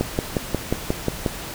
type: click train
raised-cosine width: 2 ms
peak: -6 dBFS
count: 8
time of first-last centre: 0.01-1.262 s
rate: 5.59 Hz
effects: pink hiss -33 dBFS RMS until 1.54 s